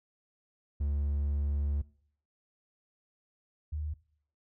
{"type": "tone pair in turn", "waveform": ["triangle", "sine"], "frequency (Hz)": [71.9, 75.93], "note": ["D2", "D#2"], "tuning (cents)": [-36, -42], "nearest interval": "minor second", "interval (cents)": 94, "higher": "second", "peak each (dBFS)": [-26, -32], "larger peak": "first", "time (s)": [[0.8, 1.82], [3.72, 3.94]], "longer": "first", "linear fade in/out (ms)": 10, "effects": ["noise-tail reverb RT60 0.6 s tail -21 dB re dry"]}